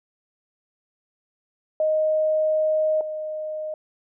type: tone pair in turn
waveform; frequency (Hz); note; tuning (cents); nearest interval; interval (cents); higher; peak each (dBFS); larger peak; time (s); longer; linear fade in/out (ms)
sine; 622.3 / 618.7; D#5 / D#5; 0 / -10; unison; 10; first; -18 / -27; first; 1.8-3.01 / 3.01-3.74; first; 2
effects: none